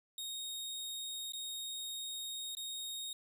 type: tone with dropouts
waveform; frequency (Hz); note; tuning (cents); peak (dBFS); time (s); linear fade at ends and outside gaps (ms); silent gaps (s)
sawtooth; 3729; A#7; 0; -37; 0.18-3.13; 2; 1.322-1.334 / 2.551-2.569
effects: none